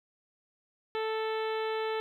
harmonic tone with a mistuned harmonic, 440 Hz, A4, in tune, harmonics 1 / 2 / 3 / 4 / 5 / 6 / 7 / 8 / 9, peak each -31 / -37 / -41 / -43 / -45 / -47 / -48 / -49 / -50 dBFS, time 0.95-2 s, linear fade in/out 0 ms, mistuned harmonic 8, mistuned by -17 cents, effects 11-bit

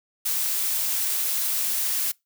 blue noise, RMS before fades -25 dBFS, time 0.25-2.12 s, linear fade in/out 10 ms, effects noise-tail reverb RT60 0.2 s tail -25 dB re dry

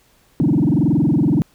sine tone with frequency modulation, 225.7 Hz, A3, 44 cents sharp, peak -11 dBFS, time 0.4-1.42 s, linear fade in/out 0 ms, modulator 21.4 Hz, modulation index 4.4, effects tanh soft clip ceiling -9 dBFS + pink hiss -56 dBFS RMS until 1.54 s

